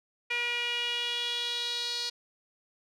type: tone with band-pass filter sweep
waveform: sawtooth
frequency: 479.6 Hz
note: A#4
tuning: 49 cents sharp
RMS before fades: -32 dBFS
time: 0.3-2.1 s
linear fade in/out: 10 ms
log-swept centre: 2400 to 4400 Hz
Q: 4.9
effects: none